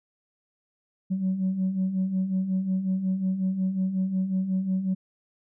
sine beating tone pair, 184.2 / 189.7 Hz, F#3 / F#3, -7 / +43 cents, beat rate 5.5 Hz, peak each -30 / -23 dBFS, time 1.1-4.95 s, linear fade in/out 20 ms, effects tanh soft clip ceiling -19 dBFS

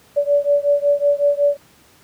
sine beating tone pair, 573 / 578.4 Hz, D5 / D5, -43 / -27 cents, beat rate 5.4 Hz, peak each -16 / -17 dBFS, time 0.16-1.57 s, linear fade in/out 20 ms, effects pink hiss -51 dBFS RMS until 2.03 s + high-pass 80 Hz 12 dB/octave

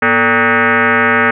sine tone with frequency modulation, 103.83 Hz, G#2, in tune, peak -8 dBFS, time 0.02-1.31 s, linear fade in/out 5 ms, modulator 343 Hz, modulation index 5.8, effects none

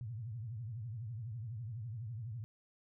sine tone with vibrato, 113.8 Hz, A#2, 41 cents flat, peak -40 dBFS, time 0.01-2.44 s, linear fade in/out 0 ms, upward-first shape triangle, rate 12 Hz, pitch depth 230 cents each way, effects none

